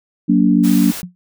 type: chord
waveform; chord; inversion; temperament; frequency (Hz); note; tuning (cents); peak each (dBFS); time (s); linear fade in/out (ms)
sine; Gb augmented; none; equal with one note detuned; 185 / 233.1 / 288.1; Gb3 / Bb3 / D4; 0 / 0 / -33; -14; 0.28-0.92; 20
type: noise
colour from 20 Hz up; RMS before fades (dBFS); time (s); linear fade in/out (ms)
white; -28; 0.63-1.02; 20
type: tone with exponential decay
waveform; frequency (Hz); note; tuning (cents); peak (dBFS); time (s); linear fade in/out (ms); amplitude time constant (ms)
sine; 178.5; F3; +38; -19; 1.03-1.15; 0; 26
effects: none